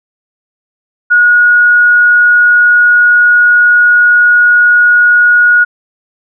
sine tone, 1449 Hz, F#6, 37 cents flat, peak -3 dBFS, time 1.1-5.65 s, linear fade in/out 20 ms, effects none

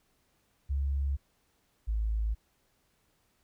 sine tone pair in turn, 69.3 / 54.17 Hz, C#2 / A1, 0 / -26 cents, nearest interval major third, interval 426 cents, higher first, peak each -27 dBFS, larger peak neither, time 0.69-1.17 / 1.87-2.35 s, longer neither, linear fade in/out 20 ms, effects pink hiss -72 dBFS RMS until 3.43 s

